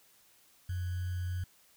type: tone with sample-and-hold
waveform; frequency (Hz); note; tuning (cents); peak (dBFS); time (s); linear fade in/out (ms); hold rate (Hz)
sine; 89.7; F2; +47; -32; 0.69-1.44; 5; 1575
effects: white hiss -64 dBFS RMS until 1.76 s